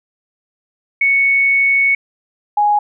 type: tone pair in turn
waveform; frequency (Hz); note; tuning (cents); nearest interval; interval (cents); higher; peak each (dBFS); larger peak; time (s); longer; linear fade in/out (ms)
sine; 2217 / 830.4; C#7 / G#5; 0 / 0; octave + perfect fourth; 1700; first; -10; neither; 1.01-1.95 / 2.57-2.79; first; 5
effects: none